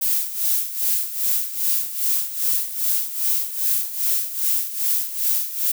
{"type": "noise with tremolo", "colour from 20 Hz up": "violet", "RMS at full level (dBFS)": -19, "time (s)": [0.01, 5.72], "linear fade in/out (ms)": 10, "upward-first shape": "sine", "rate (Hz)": 2.5, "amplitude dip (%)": 75, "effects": []}